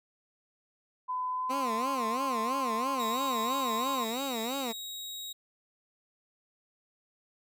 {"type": "tone with pitch glide", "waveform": "sine", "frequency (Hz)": [1009, 1048.2], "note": ["B5", "C6"], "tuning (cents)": [37, 3], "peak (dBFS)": -30, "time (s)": [1.08, 4.05], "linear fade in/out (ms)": 20, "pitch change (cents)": 66, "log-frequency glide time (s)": [1.3, 2.01]}
{"type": "tone with vibrato", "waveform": "15% pulse", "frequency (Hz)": 248.2, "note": "B3", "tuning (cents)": 9, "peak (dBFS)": -26, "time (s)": [1.49, 4.73], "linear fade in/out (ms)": 20, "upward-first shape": "sine", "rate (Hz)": 3, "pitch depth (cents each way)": 200}
{"type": "tone", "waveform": "sawtooth", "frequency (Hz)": 3800, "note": "A#7", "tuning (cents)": 33, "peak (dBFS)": -35, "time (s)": [2.99, 5.33], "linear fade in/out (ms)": 10}
{"effects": []}